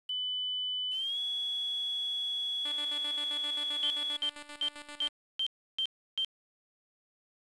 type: tone with pitch glide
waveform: sine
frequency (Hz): 3000 to 3367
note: F#7 to G#7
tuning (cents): +23 to +23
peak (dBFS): -31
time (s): 0.09-4.17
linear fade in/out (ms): 5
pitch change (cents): +200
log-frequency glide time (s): 0.91-1.18
type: tone with tremolo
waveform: 5% pulse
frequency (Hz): 293.7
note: D4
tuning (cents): 0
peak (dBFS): -31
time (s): 2.65-5.09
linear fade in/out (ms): 5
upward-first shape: square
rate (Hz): 7.6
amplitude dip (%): 70
type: tone bursts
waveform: sine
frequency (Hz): 3139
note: G7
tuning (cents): +2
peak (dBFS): -28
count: 7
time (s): 3.83-6.247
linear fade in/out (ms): 0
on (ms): 71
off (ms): 320
effects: resampled to 24000 Hz + 9-bit